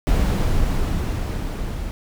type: noise with level ramp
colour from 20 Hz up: brown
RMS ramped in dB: -17 to -27 dBFS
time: 0.07-1.91 s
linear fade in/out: 0 ms
effects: none

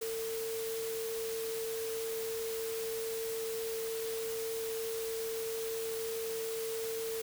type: tone in noise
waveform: sine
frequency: 450.4 Hz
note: A4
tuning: 40 cents sharp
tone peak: -35 dBFS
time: 0.01-7.22 s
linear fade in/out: 10 ms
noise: white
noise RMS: -43 dBFS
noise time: 0.01-7.22 s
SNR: +5 dB
effects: none

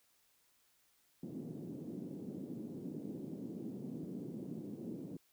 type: band-pass noise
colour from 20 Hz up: white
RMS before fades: -45 dBFS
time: 1.23-5.17 s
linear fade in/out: 5 ms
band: 160 to 320 Hz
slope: 24 dB/octave
effects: white hiss -73 dBFS RMS until 5.32 s

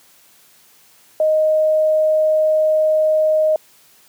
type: tone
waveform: sine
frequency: 622.3 Hz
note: D#5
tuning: in tune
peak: -12 dBFS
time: 1.2-3.56 s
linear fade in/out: 2 ms
effects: white hiss -51 dBFS RMS until 4.08 s + high-pass 100 Hz 12 dB/octave

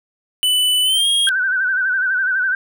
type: tone with pitch glide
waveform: square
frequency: 2989 to 3260 Hz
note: F#7 to G#7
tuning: +17 to -33 cents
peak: -14 dBFS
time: 0.43-1.29 s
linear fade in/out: 0 ms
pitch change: +150 cents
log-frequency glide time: 0.83-1.07 s
type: tone with vibrato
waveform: sine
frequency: 1522 Hz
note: F#6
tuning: 48 cents sharp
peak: -15 dBFS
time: 1.27-2.55 s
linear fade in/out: 2 ms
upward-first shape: sine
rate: 12 Hz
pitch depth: 70 cents each way
effects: none

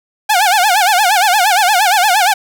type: tone with vibrato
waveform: sawtooth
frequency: 784 Hz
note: G5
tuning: in tune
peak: -5 dBFS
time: 0.29-2.34 s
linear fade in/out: 10 ms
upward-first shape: sine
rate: 8.6 Hz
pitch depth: 190 cents each way
effects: none

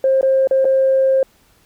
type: tone with dropouts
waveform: sine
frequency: 532 Hz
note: C5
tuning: 29 cents sharp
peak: -10 dBFS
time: 0.04-1.23 s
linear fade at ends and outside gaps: 2 ms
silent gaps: 0.211-0.229 / 0.473-0.51 / 0.646-0.652 s
effects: tanh soft clip ceiling -6 dBFS + pink hiss -55 dBFS RMS until 1.65 s

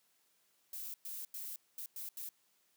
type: noise bursts at uneven times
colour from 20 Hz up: violet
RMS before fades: -44 dBFS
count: 6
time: 0.73-0.94 / 1.05-1.25 / 1.34-1.56 / 1.78-1.86 / 1.96-2.09 / 2.17-2.29 s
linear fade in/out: 2 ms
effects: white hiss -74 dBFS RMS until 2.76 s + high-pass 150 Hz 12 dB/octave

